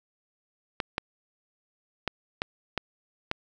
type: clicks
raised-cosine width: 0.3 ms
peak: -11 dBFS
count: 6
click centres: 0.802 / 0.981 / 2.077 / 2.419 / 2.777 / 3.314 s
effects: none